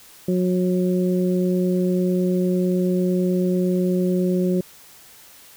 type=harmonic tone; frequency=181.8 Hz; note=F#3; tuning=30 cents flat; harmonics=1 / 2 / 3; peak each=-19 / -22 / -29 dBFS; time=0.28-4.61 s; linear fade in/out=5 ms; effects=white hiss -47 dBFS RMS until 5.56 s